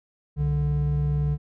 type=tone pair together; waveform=triangle; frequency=65.41 / 146.83 Hz; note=C2 / D3; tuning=0 / 0 cents; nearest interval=octave + major second; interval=1400 cents; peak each=-25 / -20 dBFS; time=0.36-1.38 s; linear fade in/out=50 ms; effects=none